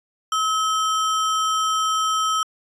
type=tone with sample-and-hold; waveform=sine; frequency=1289 Hz; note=E6; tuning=39 cents flat; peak=-18 dBFS; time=0.32-2.43 s; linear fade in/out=2 ms; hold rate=4410 Hz; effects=resampled to 22050 Hz